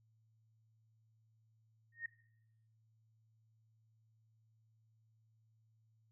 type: tone with exponential growth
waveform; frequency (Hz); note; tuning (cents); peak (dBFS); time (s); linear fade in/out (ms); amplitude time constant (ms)
sine; 1851; A#6; -13; -36; 1.92-2.06; 5; 29
effects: noise-tail reverb RT60 0.8 s tail -18 dB re dry + added 111 Hz sine -70 dBFS peak until 6.11 s

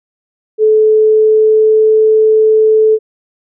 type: tone with pitch glide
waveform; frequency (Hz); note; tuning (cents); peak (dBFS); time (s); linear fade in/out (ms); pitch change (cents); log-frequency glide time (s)
sine; 433 to 435.8; A4 to A4; -28 to -17; -5; 0.58-2.99; 50; +11; 0.96-2
effects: none

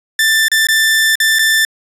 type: tone with dropouts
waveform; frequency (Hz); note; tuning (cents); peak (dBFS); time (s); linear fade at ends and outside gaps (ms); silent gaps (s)
sawtooth; 1773; A6; +13; -6; 0.19-1.65; 2; 0.483-0.516 / 0.67-0.686 / 1.155-1.201 / 1.387-1.392
effects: resampled to 32000 Hz

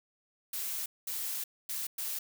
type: noise bursts at uneven times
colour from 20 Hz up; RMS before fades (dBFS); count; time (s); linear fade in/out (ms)
blue; -36; 4; 0.53-0.86 / 1.07-1.44 / 1.69-1.87 / 1.98-2.19; 5
effects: none

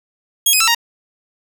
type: tone with pitch steps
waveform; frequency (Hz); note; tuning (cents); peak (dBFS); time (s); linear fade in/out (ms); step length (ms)
10% pulse; 3300 / 2515 / 1330 / 935; G#7 / D#7 / E6 / A#5; -12 / +18 / +15 / +5; -3; 0.46-0.748; 5; 72
effects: none

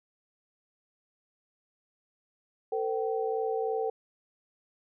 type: tone cluster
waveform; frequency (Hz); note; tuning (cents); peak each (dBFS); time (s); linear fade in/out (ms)
sine; 448.9 / 512 / 771; A4 / C5 / G5; +35 / -38 / -29; -29 / -36 / -34; 2.72-3.9; 5
effects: none

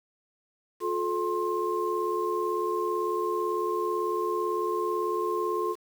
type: tone cluster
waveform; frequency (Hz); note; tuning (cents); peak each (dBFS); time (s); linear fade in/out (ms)
sine; 355.9 / 433.9 / 1059; F4 / A4 / C6; +33 / -24 / +21; -30; 0.8-5.76; 50
effects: 8-bit

